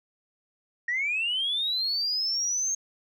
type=linear sweep; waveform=sine; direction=up; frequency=1859 to 6460 Hz; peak=-24 dBFS; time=0.88-2.75 s; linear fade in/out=5 ms; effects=tanh soft clip ceiling -20 dBFS